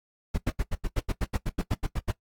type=noise bursts; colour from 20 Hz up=brown; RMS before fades=-25 dBFS; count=15; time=0.34-2.116 s; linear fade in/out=10 ms; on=40 ms; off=84 ms; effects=noise-tail reverb RT60 0.1 s tail -18 dB re dry + AAC 64 kbps